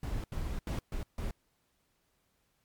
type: noise bursts at uneven times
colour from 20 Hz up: brown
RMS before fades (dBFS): -35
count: 5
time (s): 0.03-0.24 / 0.32-0.59 / 0.67-0.79 / 0.92-1.03 / 1.18-1.31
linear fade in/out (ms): 2
effects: pink hiss -75 dBFS RMS until 2.64 s + MP3 96 kbps